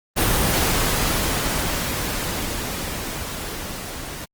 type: noise with level ramp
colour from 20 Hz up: pink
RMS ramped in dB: -18 to -33 dBFS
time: 0.16-4.26 s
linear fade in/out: 20 ms
effects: Opus 24 kbps